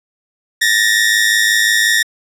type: tone pair together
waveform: sawtooth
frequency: 1776.4 / 1882 Hz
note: A6 / A#6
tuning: +16 / +16 cents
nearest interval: minor second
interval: 100 cents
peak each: -10 dBFS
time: 0.61-2.03 s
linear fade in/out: 10 ms
effects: low-pass 12000 Hz 12 dB/octave